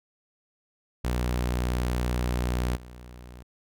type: tone with level steps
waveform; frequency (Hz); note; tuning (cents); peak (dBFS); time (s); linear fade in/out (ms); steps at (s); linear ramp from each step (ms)
sawtooth; 61.1; B1; -18; -21 / -39; 1.04-3.43; 10; 2.75; 20
effects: none